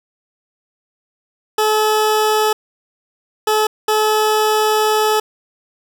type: tone bursts at uneven times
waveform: 20% pulse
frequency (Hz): 429.9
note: A4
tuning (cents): -40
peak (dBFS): -8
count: 3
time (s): 1.58-2.53 / 3.47-3.67 / 3.88-5.2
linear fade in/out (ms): 5
effects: none